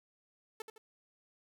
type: tone with echo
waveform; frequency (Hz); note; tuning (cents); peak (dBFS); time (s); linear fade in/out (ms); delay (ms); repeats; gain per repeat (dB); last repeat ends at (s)
sawtooth; 440; A4; 0; -36; 0.6-0.62; 2; 80; 2; -7; 0.78
effects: none